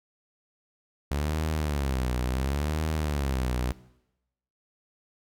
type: tone with vibrato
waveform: sawtooth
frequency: 69.7 Hz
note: C#2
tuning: 10 cents sharp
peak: -22 dBFS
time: 1.11-3.72 s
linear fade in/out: 0 ms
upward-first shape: sine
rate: 0.71 Hz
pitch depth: 210 cents each way
effects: noise-tail reverb RT60 0.9 s tail -19 dB re dry